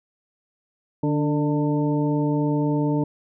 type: harmonic tone with a mistuned harmonic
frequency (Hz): 149.4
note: D3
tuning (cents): +30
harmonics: 1 / 2 / 3 / 4 / 6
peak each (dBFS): -23 / -22 / -29 / -32 / -32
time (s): 1.03-3.04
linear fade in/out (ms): 5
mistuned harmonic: 2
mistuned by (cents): -36
effects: none

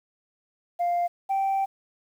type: tone pair in turn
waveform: sine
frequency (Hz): 698.5 / 779.5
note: F5 / G5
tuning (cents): 0 / -10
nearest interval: major second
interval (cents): 190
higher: second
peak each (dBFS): -20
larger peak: neither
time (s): 0.79-1.08 / 1.29-1.66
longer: second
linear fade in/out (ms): 20
effects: tanh soft clip ceiling -20 dBFS + 9-bit

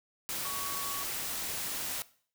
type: tone in noise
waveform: sine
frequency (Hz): 1124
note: C#6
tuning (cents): +24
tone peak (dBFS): -39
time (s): 0.45-1.03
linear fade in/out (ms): 0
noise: white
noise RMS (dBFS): -36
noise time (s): 0.29-2.02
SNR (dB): -6
effects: noise-tail reverb RT60 0.5 s tail -19 dB re dry

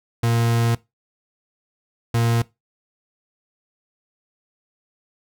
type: tone pair in turn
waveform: 40% pulse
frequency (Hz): 116.54 / 116.54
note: A#2 / A#2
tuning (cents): 0 / 0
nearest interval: unison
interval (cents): 0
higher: neither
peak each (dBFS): -16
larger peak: neither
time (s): 0.23-0.75 / 2.14-2.42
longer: first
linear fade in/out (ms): 5
effects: noise-tail reverb RT60 0.2 s tail -20 dB re dry

